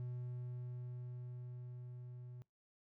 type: tone with level ramp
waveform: triangle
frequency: 123.47 Hz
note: B2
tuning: in tune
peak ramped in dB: -39 to -47 dBFS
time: 0-2.42 s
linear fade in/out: 0 ms
effects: noise-tail reverb RT60 0.2 s tail -23 dB re dry